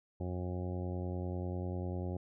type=harmonic tone; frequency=90.1 Hz; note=F#2; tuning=45 cents flat; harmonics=1 / 2 / 3 / 4 / 5 / 6 / 7 / 8 / 9; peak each=-37 / -42 / -46 / -44 / -52 / -48 / -53 / -53 / -54 dBFS; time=0.2-2.17 s; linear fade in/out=5 ms; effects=none